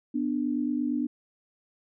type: tone pair together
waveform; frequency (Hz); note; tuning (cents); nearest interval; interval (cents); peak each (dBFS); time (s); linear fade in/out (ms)
sine; 246.9 / 295.6; B3 / D4; 0 / +11; minor third; 311; -28; 0.14-1.07; 10
effects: none